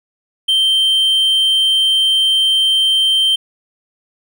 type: tone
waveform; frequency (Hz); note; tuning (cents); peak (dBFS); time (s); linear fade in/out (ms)
triangle; 3130; G7; -3; -9; 0.48-3.36; 10
effects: none